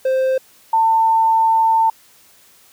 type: tone pair in turn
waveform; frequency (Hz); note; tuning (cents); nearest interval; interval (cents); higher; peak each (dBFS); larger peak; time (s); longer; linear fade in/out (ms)
triangle / sine; 523.3 / 896.9; C5 / A5; 0 / +33; major sixth; 933; second; -12 / -11; second; 0.05-0.38 / 0.73-1.9; second; 5
effects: white hiss -50 dBFS RMS until 2.72 s + high-pass 60 Hz 12 dB/octave